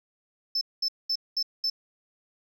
sine tone bursts, 5274 Hz, E8, in tune, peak -22 dBFS, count 5, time 0.55-1.7 s, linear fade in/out 5 ms, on 62 ms, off 210 ms, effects tanh soft clip ceiling -22 dBFS

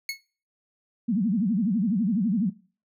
25% pulse tone with exponential decay, 2190 Hz, C#7, 22 cents flat, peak -21 dBFS, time 0.09-0.21 s, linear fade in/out 2 ms, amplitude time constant 24 ms
sine tone with vibrato, 207.7 Hz, G#3, in tune, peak -21 dBFS, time 1.08-2.5 s, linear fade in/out 10 ms, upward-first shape sine, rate 12 Hz, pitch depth 270 cents each way
effects noise-tail reverb RT60 0.4 s tail -21 dB re dry

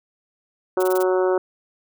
harmonic tone, 185 Hz, F#3, in tune, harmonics 2 / 3 / 4 / 5 / 6 / 7 / 8, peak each -18 / -23 / -30 / -30 / -34 / -33 / -35 dBFS, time 0.77-1.38 s, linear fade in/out 2 ms
blue noise bursts, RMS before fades -32 dBFS, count 5, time 0.8-1.029 s, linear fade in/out 5 ms, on 29 ms, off 21 ms
effects none

